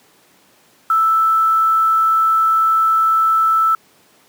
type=tone with quantisation; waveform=sine; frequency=1319 Hz; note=E6; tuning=1 cent sharp; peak=-11 dBFS; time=0.9-3.75 s; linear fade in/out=2 ms; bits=6; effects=pink hiss -52 dBFS RMS until 4.28 s + high-pass 200 Hz 12 dB/octave